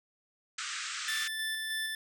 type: band-pass noise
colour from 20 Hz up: pink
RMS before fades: -38 dBFS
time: 0.58-1.28 s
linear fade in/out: 5 ms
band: 1200 to 8400 Hz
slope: 96 dB/octave
type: tone with tremolo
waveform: 25% pulse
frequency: 1760 Hz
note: A6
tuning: in tune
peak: -28 dBFS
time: 1.08-1.95 s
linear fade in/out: 2 ms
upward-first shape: square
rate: 3.2 Hz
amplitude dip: 25%
effects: none

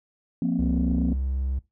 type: chord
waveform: sine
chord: F suspended fourth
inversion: none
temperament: equal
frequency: 174.61 / 233.1 / 261.6 Hz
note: F3 / Bb3 / C4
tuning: 0 / 0 / 0 cents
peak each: -25 dBFS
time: 0.42-1.13 s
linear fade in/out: 2 ms
type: tone with pitch glide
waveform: triangle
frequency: 66.8 to 66.22 Hz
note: C2 to C2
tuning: +36 to +21 cents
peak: -22 dBFS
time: 0.59-1.59 s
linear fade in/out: 5 ms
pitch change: -15 cents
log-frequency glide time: 0.82-0.92 s
effects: noise-tail reverb RT60 0.2 s tail -19 dB re dry + tanh soft clip ceiling -15 dBFS

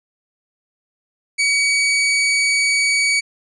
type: tone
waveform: sawtooth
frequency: 2265 Hz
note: C#7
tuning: 37 cents sharp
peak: -11 dBFS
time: 1.38-3.21 s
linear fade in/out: 20 ms
effects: resampled to 22050 Hz

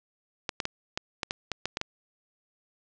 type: clicks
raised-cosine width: 0.2 ms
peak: -12 dBFS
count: 10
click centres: 0.492 / 0.602 / 0.654 / 0.975 / 1.232 / 1.309 / 1.517 / 1.656 / 1.771 / 1.814 s
effects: resampled to 16000 Hz + 7-bit

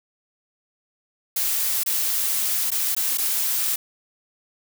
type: noise with dropouts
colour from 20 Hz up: blue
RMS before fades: -23 dBFS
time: 1.36-3.76 s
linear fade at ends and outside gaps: 5 ms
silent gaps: 1.835-1.861 / 2.705-2.716 / 2.95-2.965 / 3.175-3.182 s
effects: none

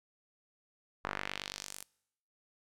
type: tone with band-pass filter sweep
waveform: sawtooth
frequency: 49 Hz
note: G1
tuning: in tune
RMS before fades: -42 dBFS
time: 1.04-1.84 s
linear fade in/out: 10 ms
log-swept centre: 1200 to 11000 Hz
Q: 1.5
effects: noise-tail reverb RT60 0.8 s tail -25 dB re dry

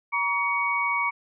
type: tone cluster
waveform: sine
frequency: 949 / 1136 / 2240 Hz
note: A#5 / C#6 / C#7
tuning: +31 / +42 / +18 cents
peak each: -28 / -28 / -25 dBFS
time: 0.12-1.11 s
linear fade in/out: 20 ms
effects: none

